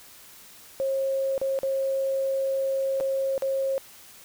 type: tone with dropouts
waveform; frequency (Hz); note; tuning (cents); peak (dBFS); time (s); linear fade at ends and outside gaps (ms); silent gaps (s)
sine; 539; C#5; -49; -23; 0.8-3.78; 0; 1.379-1.415 / 1.589-1.632 / 3.001-3.008 / 3.379-3.422
effects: white hiss -49 dBFS RMS until 4.24 s